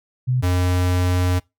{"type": "tone pair in turn", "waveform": ["sine", "square"], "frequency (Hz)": [126.7, 90.08], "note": ["B2", "F#2"], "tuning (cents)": [45, -46], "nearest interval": "tritone", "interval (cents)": 591, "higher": "first", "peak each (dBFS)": [-16, -17], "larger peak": "first", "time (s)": [[0.27, 0.42], [0.42, 1.4]], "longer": "second", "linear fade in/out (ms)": 20, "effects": ["noise-tail reverb RT60 0.2 s tail -23 dB re dry"]}